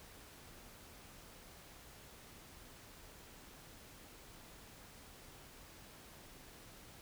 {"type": "silence", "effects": ["pink hiss -57 dBFS RMS until 7.01 s"]}